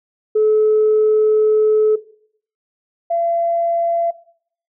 sine tone pair in turn, 430.4 / 679.4 Hz, A4 / F5, -38 / -48 cents, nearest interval minor sixth, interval 790 cents, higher second, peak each -10 / -15 dBFS, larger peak first, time 0.35-1.96 / 3.1-4.11 s, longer first, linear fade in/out 10 ms, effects noise-tail reverb RT60 0.6 s tail -17 dB re dry + tanh soft clip ceiling -7 dBFS

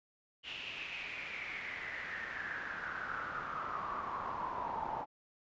brown noise with band-pass filter sweep, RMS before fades -41 dBFS, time 0.43-5.06 s, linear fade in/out 50 ms, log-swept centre 2900 to 860 Hz, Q 6.8, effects resampled to 16000 Hz

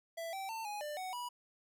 square tone with pitch steps, 664 / 774 / 896 / 831 / 595 / 745 / 975 Hz, E5 / G5 / A5 / G#5 / D5 / F#5 / B5, +12 / -22 / +31 / +1 / +22 / +12 / -23 cents, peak -40 dBFS, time 0.17-1.29 s, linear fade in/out 10 ms, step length 160 ms, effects none

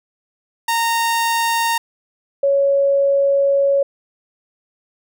sawtooth / sine tone pair in turn, 923 / 556.4 Hz, A#5 / C#5, -17 / +6 cents, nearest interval major sixth, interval 877 cents, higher first, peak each -12 dBFS, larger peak neither, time 0.68-1.78 / 2.43-3.83 s, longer second, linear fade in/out 5 ms, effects none

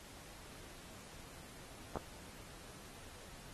clicks, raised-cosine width 1 ms, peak -25 dBFS, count 2, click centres 1.957 / 1.971 s, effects pink hiss -55 dBFS RMS until 3.53 s + AAC 32 kbps

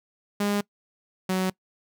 sawtooth tone pair in turn, 204.2 / 186.71 Hz, G#3 / F#3, -29 / +16 cents, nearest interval major second, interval 155 cents, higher first, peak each -19 dBFS, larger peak neither, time 0.4-0.61 / 1.29-1.5 s, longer neither, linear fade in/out 5 ms, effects noise-tail reverb RT60 0.1 s tail -23 dB re dry

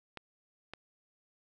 clicks, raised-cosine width 0.3 ms, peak -26 dBFS, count 2, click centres 0.173 / 0.736 s, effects none

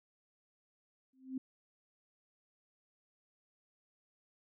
sine tone with exponential growth, 261.6 Hz, C4, in tune, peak -33 dBFS, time 1.13-1.38 s, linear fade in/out 5 ms, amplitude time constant 54 ms, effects none

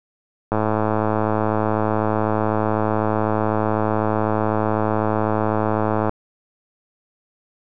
click train, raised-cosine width 1 ms, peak -6 dBFS, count 603, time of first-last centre 0.52-6.094 s, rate 108 Hz, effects none

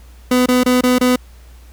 30% pulse tone bursts, 250.5 Hz, B3, 25 cents sharp, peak -8 dBFS, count 5, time 0.31-1.16 s, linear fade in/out 5 ms, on 150 ms, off 25 ms, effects added 60 Hz sine -38 dBFS peak until 1.72 s + pink hiss -50 dBFS RMS until 1.72 s

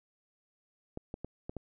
clicks, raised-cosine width 2 ms, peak -25 dBFS, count 5, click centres 0.974 / 1.141 / 1.246 / 1.495 / 1.567 s, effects none

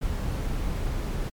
brown noise, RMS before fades -28 dBFS, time 0.01-1.3 s, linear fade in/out 20 ms, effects MP3 96 kbps

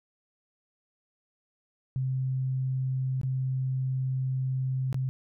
sine tone with dropouts, 130.81 Hz, C3, in tune, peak -26 dBFS, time 1.96-5.09 s, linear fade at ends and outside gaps 0 ms, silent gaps 3.214-3.233 / 4.928-4.944 s, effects none

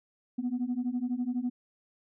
sine beating tone pair, 240.3 / 252.3 Hz, B3 / B3, -47 / +37 cents, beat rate 12 Hz, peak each -31 / -30 dBFS, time 0.38-1.5 s, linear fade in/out 10 ms, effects tanh soft clip ceiling -24 dBFS

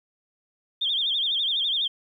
sine tone with vibrato, 3399 Hz, G#7, 39 cents sharp, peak -22 dBFS, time 0.81-1.88 s, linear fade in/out 10 ms, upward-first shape sine, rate 12 Hz, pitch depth 140 cents each way, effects 10-bit

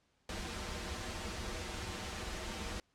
pink noise with comb filter, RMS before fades -41 dBFS, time 0.29-2.8 s, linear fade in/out 2 ms, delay 7.2 ms, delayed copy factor -0.85, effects pink hiss -75 dBFS RMS until 2.94 s + low-pass 7000 Hz 12 dB/octave

